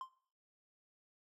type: tone with exponential decay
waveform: triangle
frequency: 1046.5 Hz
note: C6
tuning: in tune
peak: -36 dBFS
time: 0.01-0.13 s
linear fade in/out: 1 ms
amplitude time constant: 24 ms
effects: noise-tail reverb RT60 0.5 s tail -17 dB re dry

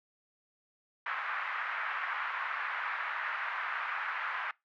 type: band-pass noise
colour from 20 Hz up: pink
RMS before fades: -36 dBFS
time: 1.06-4.51 s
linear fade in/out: 2 ms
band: 1100 to 2000 Hz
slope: 24 dB/octave
effects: noise-tail reverb RT60 0.2 s tail -23 dB re dry

